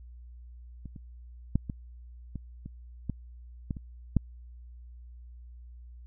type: clicks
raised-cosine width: 5 ms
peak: -29 / -30 / -12 / -21 / -24 / -27 / -18 / -19 / -28 / -10 dBFS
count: 10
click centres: 0.857 / 0.962 / 1.556 / 1.698 / 2.357 / 2.66 / 3.097 / 3.708 / 3.768 / 4.167 s
effects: added 60 Hz sine -45 dBFS peak until 6.06 s